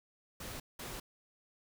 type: noise bursts at uneven times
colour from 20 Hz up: pink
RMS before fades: -44 dBFS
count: 2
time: 0.4-0.6 / 0.79-1 s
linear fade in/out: 5 ms
effects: none